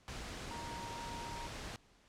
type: tone in noise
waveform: sine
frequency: 937 Hz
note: A#5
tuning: 9 cents sharp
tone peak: -45 dBFS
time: 0.51-1.47 s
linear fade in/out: 0 ms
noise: pink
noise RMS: -45 dBFS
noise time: 0.08-1.76 s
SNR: -3 dB
effects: pink hiss -67 dBFS RMS until 2.08 s + low-pass 7000 Hz 12 dB/octave